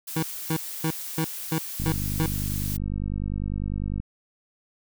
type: noise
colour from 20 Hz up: blue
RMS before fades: -35 dBFS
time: 0.07-2.77 s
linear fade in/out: 10 ms
type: tone bursts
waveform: 25% pulse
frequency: 160 Hz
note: D#3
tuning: 49 cents sharp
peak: -19 dBFS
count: 7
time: 0.16-2.263 s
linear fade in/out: 5 ms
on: 69 ms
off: 270 ms
type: click train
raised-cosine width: 5 ms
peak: -18 dBFS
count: 111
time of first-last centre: 1.8-4 s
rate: 50 Hz
effects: none